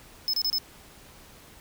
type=tone bursts; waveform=square; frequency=5200 Hz; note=E8; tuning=24 cents flat; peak=-24 dBFS; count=4; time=0.28-0.583 s; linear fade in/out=0 ms; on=54 ms; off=29 ms; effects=pink hiss -51 dBFS RMS until 1.6 s